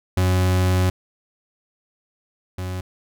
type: tone pair in turn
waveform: 40% pulse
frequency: 92 / 92 Hz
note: F#2 / F#2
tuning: -9 / -9 cents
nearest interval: unison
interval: 0 cents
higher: neither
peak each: -15 / -25 dBFS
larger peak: first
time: 0.17-0.9 / 2.58-2.81 s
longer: first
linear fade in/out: 5 ms
effects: none